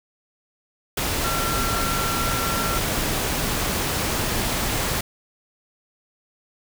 sine tone in noise, 1360 Hz, F6, 46 cents flat, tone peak -27 dBFS, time 1.24-2.78 s, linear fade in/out 5 ms, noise pink, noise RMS -24 dBFS, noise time 0.97-5.01 s, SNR -6 dB, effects none

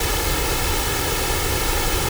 pink noise with comb filter, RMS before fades -21 dBFS, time 0-2.09 s, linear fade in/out 5 ms, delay 2.3 ms, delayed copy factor +0.65, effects none

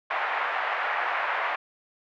pink band-pass noise, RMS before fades -28 dBFS, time 0.1-1.56 s, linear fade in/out 10 ms, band 720 to 2200 Hz, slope 24 dB/octave, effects none

